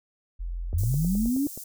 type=tone; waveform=sine; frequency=43.07 Hz; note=F1; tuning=23 cents flat; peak=-29 dBFS; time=0.39-1.3 s; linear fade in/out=20 ms
type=click train; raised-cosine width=2 ms; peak=-27 dBFS; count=9; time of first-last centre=0.73-1.576 s; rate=9.46 Hz
type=linear sweep; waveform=sine; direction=up; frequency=74 to 293.7 Hz; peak=-22 dBFS; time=0.73-1.47 s; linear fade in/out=5 ms
type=high-pass noise; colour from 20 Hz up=white; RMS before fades=-40 dBFS; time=0.78-1.64 s; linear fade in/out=5 ms; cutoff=6000 Hz; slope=24 dB/octave
effects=none